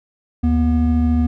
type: tone pair together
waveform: triangle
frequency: 75.95 / 241.6 Hz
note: D#2 / B3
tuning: -41 / -38 cents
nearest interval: octave + minor sixth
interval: 2003 cents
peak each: -14 dBFS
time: 0.43-1.27 s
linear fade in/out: 10 ms
effects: none